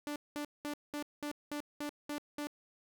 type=tone bursts; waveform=sawtooth; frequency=293.7 Hz; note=D4; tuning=in tune; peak=-33 dBFS; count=9; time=0.07-2.471 s; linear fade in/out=0 ms; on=89 ms; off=200 ms; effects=none